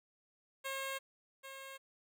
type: tone with echo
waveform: 10% pulse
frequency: 539 Hz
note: C#5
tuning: 49 cents flat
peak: -30 dBFS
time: 0.64-0.99 s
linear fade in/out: 20 ms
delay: 790 ms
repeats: 1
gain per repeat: -9 dB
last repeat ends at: 1.78 s
effects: none